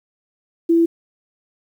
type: tone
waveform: sine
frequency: 334 Hz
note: E4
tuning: 23 cents sharp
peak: -11 dBFS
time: 0.69-0.86 s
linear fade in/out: 10 ms
effects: 8-bit